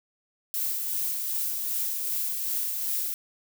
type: noise with tremolo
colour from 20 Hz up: violet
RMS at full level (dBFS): -28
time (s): 0.54-3.14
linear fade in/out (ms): 0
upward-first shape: sine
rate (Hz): 2.6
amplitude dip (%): 30
effects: none